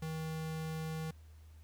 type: tone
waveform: square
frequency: 159.1 Hz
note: D#3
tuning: 39 cents sharp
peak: -38 dBFS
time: 0.02-1.11 s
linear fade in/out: 5 ms
effects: added 78 Hz sine -53 dBFS peak until 1.63 s + pink hiss -69 dBFS RMS until 1.63 s